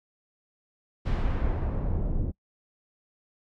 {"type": "noise with low-pass filter sweep", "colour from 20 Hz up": "brown", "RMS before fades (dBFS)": -27, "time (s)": [1.05, 2.32], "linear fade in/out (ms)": 20, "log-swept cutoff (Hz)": [4100, 350], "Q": 0.72, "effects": ["noise-tail reverb RT60 0.1 s tail -25 dB re dry"]}